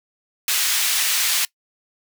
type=high-pass noise; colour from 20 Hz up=pink; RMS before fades=-20 dBFS; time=0.48-1.45 s; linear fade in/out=2 ms; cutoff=2400 Hz; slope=12 dB/octave; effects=noise-tail reverb RT60 0.1 s tail -22 dB re dry